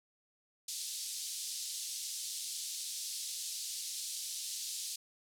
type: band-pass noise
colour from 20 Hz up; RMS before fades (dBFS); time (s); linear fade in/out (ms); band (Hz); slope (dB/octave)
pink; -41; 0.68-4.96; 5; 4000 to 11000; 24
effects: none